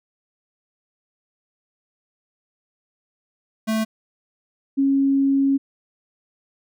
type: tone pair in turn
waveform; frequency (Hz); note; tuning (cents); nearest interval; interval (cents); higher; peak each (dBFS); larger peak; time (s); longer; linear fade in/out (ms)
square / sine; 220 / 274.2; A3 / C#4; 0 / -19; major third; 381; second; -20 / -15; second; 3.67-3.85 / 4.77-5.58; second; 20
effects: none